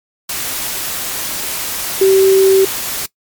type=tone in noise; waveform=sine; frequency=384.8 Hz; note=G4; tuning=32 cents flat; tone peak=-6 dBFS; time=2.01-2.65 s; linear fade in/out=5 ms; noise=white; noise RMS=-21 dBFS; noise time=0.29-3.06 s; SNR=+12 dB; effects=noise-tail reverb RT60 0.1 s tail -21 dB re dry + MP3 96 kbps